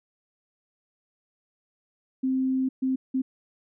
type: tone bursts at uneven times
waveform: sine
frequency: 261.6 Hz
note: C4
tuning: in tune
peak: -22 dBFS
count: 3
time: 2.23-2.69 / 2.82-2.96 / 3.14-3.22 s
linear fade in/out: 10 ms
effects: none